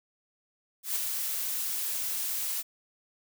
blue noise with ADSR envelope, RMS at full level -28 dBFS, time 0.83-2.63 s, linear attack 130 ms, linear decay 5 ms, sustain -4 dB, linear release 29 ms, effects none

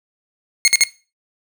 15% pulse tone bursts, 2158 Hz, C#7, 47 cents flat, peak -3 dBFS, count 3, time 0.65-0.836 s, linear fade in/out 0 ms, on 28 ms, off 51 ms, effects noise-tail reverb RT60 0.3 s tail -17 dB re dry

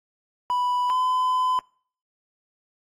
triangle tone pair in turn, 987.8 / 1013.8 Hz, B5 / B5, 0 / +45 cents, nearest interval unison, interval 45 cents, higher second, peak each -19 / -18 dBFS, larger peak second, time 0.5-0.9 / 0.9-1.59 s, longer second, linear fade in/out 0 ms, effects noise-tail reverb RT60 0.5 s tail -26 dB re dry + AAC 64 kbps

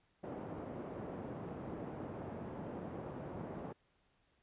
pink band-pass noise, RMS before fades -45 dBFS, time 0.23-3.73 s, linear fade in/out 10 ms, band 140 to 690 Hz, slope 12 dB/octave, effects pink hiss -75 dBFS RMS until 4.42 s + resampled to 8000 Hz

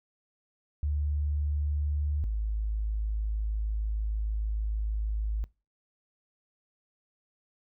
sine tone pair in turn, 73.42 / 53.26 Hz, D2 / G#1, 0 / +44 cents, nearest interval tritone, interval 556 cents, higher first, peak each -26 / -27 dBFS, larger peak first, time 0.83-2.24 / 2.24-5.44 s, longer second, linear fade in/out 0 ms, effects noise-tail reverb RT60 0.3 s tail -23 dB re dry

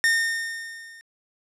45% pulse tone with level ramp, 1827 Hz, A#6, 35 cents flat, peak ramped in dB -16 to -44 dBFS, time 0.04-1.01 s, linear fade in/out 0 ms, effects low-pass 12000 Hz 12 dB/octave

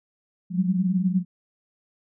sine tone cluster, 179.3 / 189.7 / 198.8 Hz, F3 / F#3 / G3, +46 / +43 / +25 cents, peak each -22 / -26 / -27 dBFS, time 0.5-1.25 s, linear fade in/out 50 ms, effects none

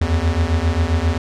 square beating tone pair, 78.7 / 86.2 Hz, D#2 / F2, +20 / -22 cents, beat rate 7.5 Hz, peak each -19 dBFS, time 0.01-1.18 s, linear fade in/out 5 ms, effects low-pass 6000 Hz 12 dB/octave

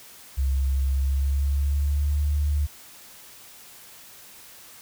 sine tone with pitch glide, 67.3 to 73.39 Hz, C2 to D2, +49 to -1 cents, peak -20 dBFS, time 0.37-2.67 s, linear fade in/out 20 ms, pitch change +150 cents, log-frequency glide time 0.89-2.25 s, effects white hiss -47 dBFS RMS until 4.81 s

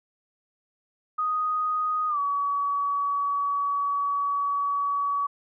sine tone with pitch glide, 1244.5 to 1134.6 Hz, D#6 to C#6, 0 to +40 cents, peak -23 dBFS, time 1.18-5.27 s, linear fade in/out 10 ms, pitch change -160 cents, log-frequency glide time 2.08-2.19 s, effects none

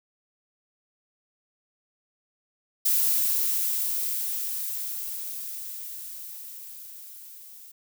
violet noise with level ramp, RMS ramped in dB -22 to -47 dBFS, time 2.85-7.72 s, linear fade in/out 10 ms, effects none

